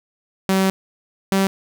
sawtooth tone pair in turn, 191.2 / 193.65 Hz, G3 / G3, -43 / -21 cents, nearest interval unison, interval 22 cents, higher second, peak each -11 dBFS, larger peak neither, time 0.49-0.7 / 1.32-1.47 s, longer first, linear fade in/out 0 ms, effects none

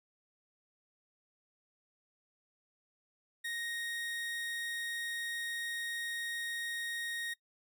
30% pulse tone, 1867 Hz, A#6, 2 cents sharp, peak -34 dBFS, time 3.44-7.34 s, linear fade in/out 10 ms, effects noise-tail reverb RT60 0.1 s tail -21 dB re dry

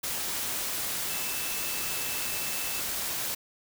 sine tone in noise, 2637 Hz, E7, in tune, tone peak -40 dBFS, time 1.09-2.81 s, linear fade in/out 10 ms, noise white, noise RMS -32 dBFS, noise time 0.03-3.35 s, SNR -11 dB, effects none

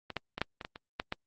clicks, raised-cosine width 0.3 ms, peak -22 / -16 / -19 / -12 / -24 / -23 / -27 / -16 / -16 dBFS, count 9, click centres 0.103 / 0.167 / 0.38 / 0.416 / 0.612 / 0.649 / 0.759 / 0.999 / 1.124 s, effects Opus 32 kbps

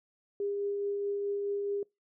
sine tone with tremolo, 403.9 Hz, G#4, 48 cents flat, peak -29 dBFS, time 0.4-1.83 s, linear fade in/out 2 ms, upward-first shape triangle, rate 4.7 Hz, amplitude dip 25%, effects noise-tail reverb RT60 0.2 s tail -25 dB re dry

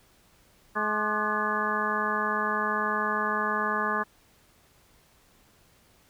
harmonic tone with a mistuned harmonic, 212.8 Hz, G#3, 42 cents sharp, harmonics 1 / 2 / 3 / 4 / 5 / 6 / 7 / 8, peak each -35 / -35 / -37 / -35 / -31 / -31 / -35 / -31 dBFS, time 0.75-4.04 s, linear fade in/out 20 ms, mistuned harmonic 6, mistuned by -100 cents, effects pink hiss -61 dBFS RMS until 6.09 s

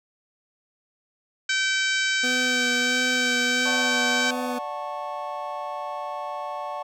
harmonic tone, 771 Hz, G5, 29 cents flat, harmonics 2 / 3 / 4 / 5 / 6 / 7 / 8 / 9 / 10, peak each -24 / -28 / -30 / -32 / -34 / -35 / -36 / -37 / -38 dBFS, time 1.49-4.31 s, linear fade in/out 5 ms
25% pulse tone with vibrato, 247.9 Hz, B3, 7 cents sharp, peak -24 dBFS, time 2.23-4.59 s, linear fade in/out 10 ms, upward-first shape sine, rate 1.5 Hz, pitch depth 22 cents each way
triangle chord, D major seventh, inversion none, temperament just, 587.3 / 734.2 / 881 / 1101.2 Hz, D5 / F#5 / A5 / C#6, 0 / -14 / +2 / -12 cents, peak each -33 dBFS, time 3.65-6.83 s, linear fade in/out 10 ms
effects none

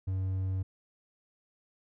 triangle tone, 94.5 Hz, F#2, 37 cents sharp, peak -27 dBFS, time 0.07-0.63 s, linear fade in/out 10 ms, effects none

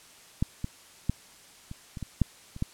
clicks, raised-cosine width 5 ms, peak -12 / -18 / -12 / -26 / -25 / -22 / -9 / -28 / -15 dBFS, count 9, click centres 0.425 / 0.644 / 1.096 / 1.714 / 1.972 / 2.027 / 2.217 / 2.564 / 2.624 s, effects white hiss -53 dBFS RMS until 2.73 s + low-pass 10000 Hz 12 dB/octave

